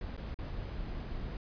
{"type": "noise with dropouts", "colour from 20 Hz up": "brown", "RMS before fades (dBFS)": -39, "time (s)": [0.01, 1.37], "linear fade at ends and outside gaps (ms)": 2, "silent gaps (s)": [[0.166, 0.176], [0.344, 0.388]], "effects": ["resampled to 11025 Hz"]}